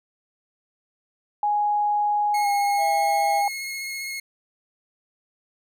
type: tone with pitch glide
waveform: sine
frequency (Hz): 830.6 to 809.3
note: G#5 to G#5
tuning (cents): 0 to -45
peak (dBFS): -19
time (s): 1.43-3.48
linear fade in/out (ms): 2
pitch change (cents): -45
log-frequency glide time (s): 2.42-2.47
type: tone with vibrato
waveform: sawtooth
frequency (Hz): 2164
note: C#7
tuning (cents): -42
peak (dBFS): -26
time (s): 2.34-4.2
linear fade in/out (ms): 5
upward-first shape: square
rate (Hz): 15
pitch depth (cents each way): 10
type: tone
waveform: triangle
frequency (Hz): 661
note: E5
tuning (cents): +5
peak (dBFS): -25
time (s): 2.77-3.43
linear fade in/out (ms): 50
effects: none